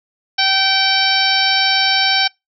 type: harmonic tone with a mistuned harmonic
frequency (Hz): 773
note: G5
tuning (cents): -24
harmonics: 1 / 2 / 3 / 4 / 5 / 6 / 7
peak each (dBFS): -20 / -20 / -20 / -20 / -20 / -20 / -20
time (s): 0.38-2.28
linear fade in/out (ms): 10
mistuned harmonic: 6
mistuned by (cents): -25
effects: noise-tail reverb RT60 0.2 s tail -26 dB re dry